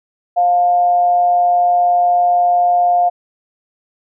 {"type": "tone with amplitude modulation", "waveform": "sine", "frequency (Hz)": 707, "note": "F5", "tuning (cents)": 21, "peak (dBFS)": -8, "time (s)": [0.36, 3.1], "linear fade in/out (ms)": 20, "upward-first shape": "sine", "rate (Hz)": 176, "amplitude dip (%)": 35, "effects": []}